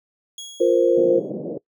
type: tone with exponential decay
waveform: 25% pulse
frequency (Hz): 3322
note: G#7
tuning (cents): 0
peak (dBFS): -28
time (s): 0.38-1.3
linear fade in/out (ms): 2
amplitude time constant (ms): 200
type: chord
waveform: sine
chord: F suspended fourth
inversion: none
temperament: equal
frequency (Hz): 349.2 / 466.2 / 523.3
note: F4 / Bb4 / C5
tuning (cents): 0 / 0 / 0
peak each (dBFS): -18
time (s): 0.6-1.2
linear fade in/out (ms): 10
type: band-pass noise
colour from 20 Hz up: white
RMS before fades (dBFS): -29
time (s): 0.97-1.58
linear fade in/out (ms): 5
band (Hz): 150 to 560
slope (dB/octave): 48
effects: noise-tail reverb RT60 0.1 s tail -22 dB re dry